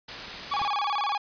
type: noise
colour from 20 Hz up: white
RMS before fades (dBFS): -36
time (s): 0.08-0.68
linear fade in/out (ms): 5
type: clicks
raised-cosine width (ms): 3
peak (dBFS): -38 / -38 / -28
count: 3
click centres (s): 0.282 / 0.342 / 0.616
type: tone with vibrato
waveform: 45% pulse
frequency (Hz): 966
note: B5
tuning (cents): -39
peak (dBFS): -25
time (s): 0.51-1.18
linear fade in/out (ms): 10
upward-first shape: square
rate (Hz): 18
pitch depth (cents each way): 280
effects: resampled to 11025 Hz